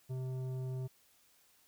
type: tone with tanh clipping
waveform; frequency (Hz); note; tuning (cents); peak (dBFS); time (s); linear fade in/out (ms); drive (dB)
triangle; 129.4; C3; -19; -38; 0.09-0.88; 20; 15
effects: white hiss -68 dBFS RMS until 1.67 s